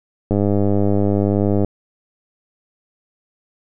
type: click train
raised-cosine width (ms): 2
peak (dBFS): -5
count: 136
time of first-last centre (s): 0.31-1.647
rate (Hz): 101
effects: none